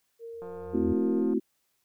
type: tone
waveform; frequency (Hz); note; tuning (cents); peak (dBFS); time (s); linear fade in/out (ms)
sine; 461.7; A#4; -17; -38; 0.19-1.24; 50
type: tone with exponential growth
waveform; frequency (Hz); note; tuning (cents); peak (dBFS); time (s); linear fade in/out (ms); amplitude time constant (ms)
sine; 85; F2; -46; -29; 0.33-0.93; 5; 130
type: click train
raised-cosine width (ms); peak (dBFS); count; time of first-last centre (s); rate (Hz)
1; -33; 163; 0.42-1.335; 177
type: chord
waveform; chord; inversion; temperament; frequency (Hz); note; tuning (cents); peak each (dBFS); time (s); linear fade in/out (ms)
sine; F# half-diminished seventh; first; equal; 220 / 261.6 / 329.6 / 370; A3 / C4 / E4 / F#4; 0 / 0 / 0 / 0; -29; 0.73-1.4; 20
effects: white hiss -74 dBFS RMS until 1.84 s

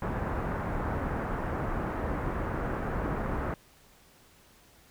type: low-pass noise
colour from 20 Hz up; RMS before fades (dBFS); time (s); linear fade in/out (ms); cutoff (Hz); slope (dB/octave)
pink; -32; 0.02-3.54; 2; 1600; 24
effects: pink hiss -59 dBFS RMS until 4.9 s

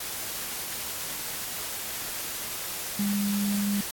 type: tone in noise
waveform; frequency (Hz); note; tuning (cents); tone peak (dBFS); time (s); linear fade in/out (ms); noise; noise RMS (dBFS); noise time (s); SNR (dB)
sine; 202.5; G#3; -43; -24; 2.99-3.81; 5; white; -34; 0-3.91; +7
effects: AAC 64 kbps

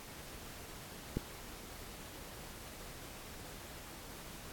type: click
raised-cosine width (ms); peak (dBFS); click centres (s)
3; -20; 1.17
effects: pink hiss -50 dBFS RMS until 4.52 s + AAC 64 kbps

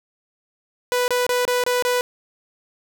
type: tone bursts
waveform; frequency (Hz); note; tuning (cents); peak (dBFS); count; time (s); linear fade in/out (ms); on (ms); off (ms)
sawtooth; 493.9; B4; 0; -14; 6; 0.92-2.01; 0; 160; 26
effects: none

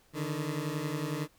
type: beating tone pair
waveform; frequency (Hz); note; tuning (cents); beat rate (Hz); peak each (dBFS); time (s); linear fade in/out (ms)
20% pulse; 145.8 / 156.8; D3 / D#3; -12 / +14; 11; -30; 0.13-1.28; 50
effects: pink hiss -65 dBFS RMS until 1.38 s

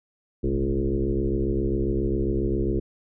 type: tone with frequency modulation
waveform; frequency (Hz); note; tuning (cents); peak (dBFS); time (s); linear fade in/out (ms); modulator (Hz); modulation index
sine; 208.5; G#3; +7; -21; 0.43-2.8; 10; 67.4; 3.2
effects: none

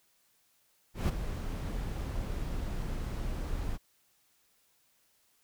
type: noise with ADSR envelope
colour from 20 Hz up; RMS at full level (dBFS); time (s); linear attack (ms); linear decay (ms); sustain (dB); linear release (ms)
brown; -25; 0.94-3.78; 150; 11; -10; 30
effects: white hiss -70 dBFS RMS until 5.43 s

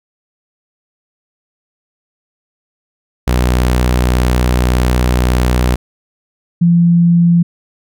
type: tone pair in turn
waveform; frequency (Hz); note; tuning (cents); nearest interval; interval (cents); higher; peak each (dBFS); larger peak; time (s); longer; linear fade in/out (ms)
sawtooth / sine; 61.74 / 171.33; B1 / F3; 0 / -33; octave + tritone; 1767; second; -6; neither; 3.27-5.76 / 6.61-7.43; first; 10
effects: none

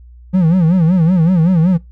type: tone with vibrato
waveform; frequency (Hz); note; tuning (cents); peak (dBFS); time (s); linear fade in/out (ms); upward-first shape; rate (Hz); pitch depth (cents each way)
triangle; 172.9; F3; -17; -6; 0.33-1.78; 20; sine; 5.3; 160
effects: noise-tail reverb RT60 0.2 s tail -22 dB re dry + added 60 Hz sine -36 dBFS peak until 1.91 s

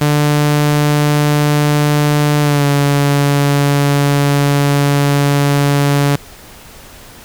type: tone with pitch glide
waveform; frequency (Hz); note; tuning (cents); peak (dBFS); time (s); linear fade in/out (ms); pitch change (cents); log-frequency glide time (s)
sawtooth; 147.7 to 142.5; D3 to C#3; +10 to +48; -6; 0.01-6.16; 5; -62; 2.41-2.65
effects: pink hiss -37 dBFS RMS until 7.24 s

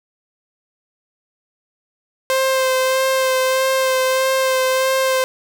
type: tone with vibrato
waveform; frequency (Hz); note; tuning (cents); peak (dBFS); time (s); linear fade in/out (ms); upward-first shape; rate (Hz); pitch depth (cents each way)
sawtooth; 523.3; C5; 0; -11; 2.3-5.24; 0; sine; 1.6; 17
effects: none

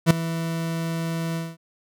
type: tone with ADSR envelope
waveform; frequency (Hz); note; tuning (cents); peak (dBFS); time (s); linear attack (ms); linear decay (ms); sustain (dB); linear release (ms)
40% pulse; 164.81; E3; 0; -8; 0.06-1.57; 46; 5; -16; 210
effects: none

